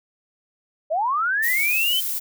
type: linear sweep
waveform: sine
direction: up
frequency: 587.3 to 3136 Hz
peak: -19 dBFS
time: 0.9-2.01 s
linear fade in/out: 20 ms
type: noise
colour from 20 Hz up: violet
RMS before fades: -26 dBFS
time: 1.42-2.2 s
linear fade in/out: 20 ms
effects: none